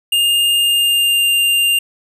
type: tone with pitch glide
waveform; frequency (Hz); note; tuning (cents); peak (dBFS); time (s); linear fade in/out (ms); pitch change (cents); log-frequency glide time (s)
square; 2820 to 2796; F7 to F7; +16 to +1; -12; 0.12-1.79; 5; -15; 0.56-1.28
effects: none